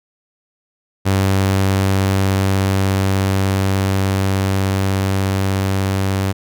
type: tone with level ramp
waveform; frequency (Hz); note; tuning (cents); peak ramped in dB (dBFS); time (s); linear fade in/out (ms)
sawtooth; 96.6; G2; -25; -9 to -12; 1.05-6.33; 20
effects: none